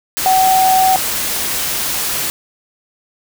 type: tone in noise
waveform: sine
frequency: 755 Hz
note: F#5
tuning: 35 cents sharp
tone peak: -9 dBFS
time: 0.26-0.96 s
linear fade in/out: 0 ms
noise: white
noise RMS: -19 dBFS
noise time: 0.17-2.3 s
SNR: +7 dB
effects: none